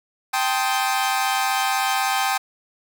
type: chord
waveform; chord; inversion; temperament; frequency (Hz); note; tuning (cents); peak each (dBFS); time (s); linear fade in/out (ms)
sawtooth; A half-diminished seventh; third; equal with one note detuned; 784 / 880 / 1046.5 / 1253.2; G5 / A5 / C6 / Eb6; 0 / 0 / 0 / +12; -18 / -24 / -24 / -24; 0.33-2.38; 10
effects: none